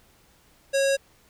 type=tone with low-pass filter; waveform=square; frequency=548 Hz; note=C#5; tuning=20 cents flat; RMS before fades=-22 dBFS; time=0.73-0.97 s; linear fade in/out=20 ms; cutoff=8300 Hz; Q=1.5; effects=pink hiss -59 dBFS RMS until 1.29 s